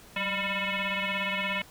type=tone with frequency modulation; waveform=sine; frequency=190 Hz; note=F#3; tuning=46 cents sharp; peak=-27 dBFS; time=0.16-1.62 s; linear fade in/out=5 ms; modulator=397 Hz; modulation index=7.2; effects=pink hiss -52 dBFS RMS until 1.7 s